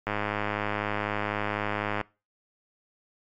click train, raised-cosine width 0.5 ms, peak -13 dBFS, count 203, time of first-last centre 0.07-2.012 s, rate 104 Hz, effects noise-tail reverb RT60 0.3 s tail -23 dB re dry + MP3 64 kbps

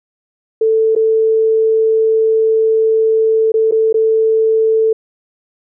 sine tone with dropouts, 442.9 Hz, A4, 11 cents sharp, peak -9 dBFS, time 0.61-4.93 s, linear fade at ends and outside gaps 5 ms, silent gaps 0.952-0.962 / 3.52-3.54 / 3.712-3.721 / 3.928-3.942 s, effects none

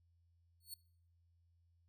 10% pulse tone with exponential growth, 4408 Hz, C#8, 11 cents flat, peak -36 dBFS, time 0.6-0.74 s, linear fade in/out 5 ms, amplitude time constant 29 ms, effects noise-tail reverb RT60 0.6 s tail -23 dB re dry + added 85 Hz sine -70 dBFS peak until 1.88 s

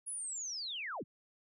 sine linear sweep, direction down, 10548 to 61.74 Hz, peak -38 dBFS, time 0.06-1.04 s, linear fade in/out 20 ms, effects none

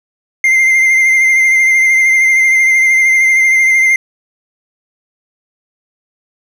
triangle tone with vibrato, 2093 Hz, C7, in tune, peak -5 dBFS, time 0.44-3.96 s, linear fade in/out 2 ms, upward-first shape triangle, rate 13 Hz, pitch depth 32 cents each way, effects none

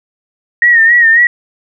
sine tone with vibrato, 1864.7 Hz, A#6, in tune, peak -4 dBFS, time 0.62-1.27 s, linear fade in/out 2 ms, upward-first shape sine, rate 3.7 Hz, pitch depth 66 cents each way, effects none

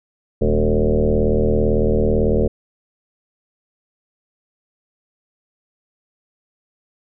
sine tone with frequency modulation, 214.7 Hz, A3, 42 cents flat, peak -13 dBFS, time 0.41-2.48 s, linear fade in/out 10 ms, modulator 78 Hz, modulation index 4.2, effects none

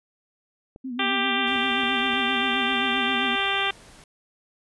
clicks, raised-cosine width 2 ms, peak -29 dBFS, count 4, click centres 0.761 / 1.56 / 1.835 / 2.136 s
sine tone with vibrato, 250.9 Hz, B3, 28 cents sharp, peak -29 dBFS, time 0.84-3.36 s, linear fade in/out 10 ms, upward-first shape sine, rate 7.6 Hz, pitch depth 93 cents each way
harmonic tone, 394.1 Hz, G4, 9 cents sharp, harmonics 1 / 2 / 3 / 4 / 5 / 6 / 7 / 8 / 9, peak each -33 / -30 / -30 / -30 / -31 / -31 / -30 / -30 / -31 dBFS, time 0.99-3.71 s, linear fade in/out 5 ms
pink noise, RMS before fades -49 dBFS, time 1.47-4.04 s, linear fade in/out 2 ms
effects resampled to 24000 Hz

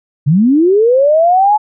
sine linear sweep, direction up, 130.81 to 863 Hz, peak -6 dBFS, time 0.26-1.58 s, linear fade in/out 20 ms, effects none

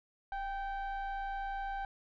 sine tone with frequency modulation, 789 Hz, G5, 11 cents sharp, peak -33 dBFS, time 0.32-1.85 s, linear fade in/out 2 ms, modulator 761 Hz, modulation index 0.75, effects tanh soft clip ceiling -34 dBFS

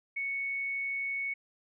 sine tone, 2217 Hz, C#7, in tune, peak -31 dBFS, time 0.16-1.34 s, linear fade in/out 10 ms, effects none

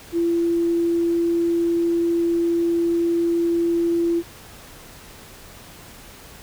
sine tone, 339 Hz, E4, 49 cents sharp, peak -17 dBFS, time 0.12-4.23 s, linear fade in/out 50 ms, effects pink hiss -43 dBFS RMS until 6.42 s

